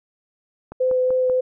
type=click train; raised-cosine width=1 ms; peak=-21 dBFS; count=4; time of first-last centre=0.72-1.298 s; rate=5.19 Hz
type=tone with vibrato; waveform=sine; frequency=510 Hz; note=C5; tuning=44 cents flat; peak=-16 dBFS; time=0.8-1.41 s; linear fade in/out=10 ms; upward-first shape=sine; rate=3.5 Hz; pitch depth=9 cents each way
effects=none